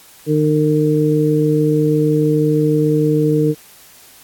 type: harmonic tone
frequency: 152.2 Hz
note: D#3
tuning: 38 cents flat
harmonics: 1 / 2 / 3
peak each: -16 / -16 / -16 dBFS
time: 0.26-3.55 s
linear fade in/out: 50 ms
effects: white hiss -44 dBFS RMS until 4.23 s + AAC 64 kbps